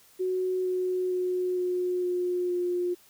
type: tone with pitch steps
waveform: sine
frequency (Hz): 370 / 367 / 364.1 / 361.1 / 358.2 / 355.3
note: F#4 / F#4 / F#4 / F#4 / F4 / F4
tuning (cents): 0 / -14 / -28 / -42 / +44 / +30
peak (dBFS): -25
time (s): 0.19-2.95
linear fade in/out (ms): 20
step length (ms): 460
effects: white hiss -58 dBFS RMS until 3.09 s